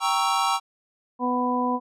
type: chord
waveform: square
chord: G diminished seventh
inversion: none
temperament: equal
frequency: 784 / 932.3 / 1108.7 / 1318.5 Hz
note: G5 / Bb5 / Db6 / Fb6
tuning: 0 / 0 / 0 / 0 cents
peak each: -27 dBFS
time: 0-0.6 s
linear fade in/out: 50 ms
type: harmonic tone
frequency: 248.4 Hz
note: B3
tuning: 10 cents sharp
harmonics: 1 / 2 / 3 / 4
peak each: -25 / -30 / -30 / -25 dBFS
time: 1.19-1.8 s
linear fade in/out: 50 ms
effects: low-pass 9000 Hz 12 dB/octave